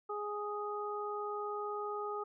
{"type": "harmonic tone", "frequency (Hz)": 415.3, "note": "G#4", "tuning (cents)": 0, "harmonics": [1, 2, 3], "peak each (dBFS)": [-39, -43, -40], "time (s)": [0.09, 2.24], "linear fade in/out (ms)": 10, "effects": []}